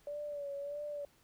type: tone with vibrato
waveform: sine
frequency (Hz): 576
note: D5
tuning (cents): -34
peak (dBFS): -38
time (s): 0.07-1.05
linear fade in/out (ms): 2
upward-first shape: sine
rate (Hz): 1.6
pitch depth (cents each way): 45
effects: pink hiss -68 dBFS RMS until 1.23 s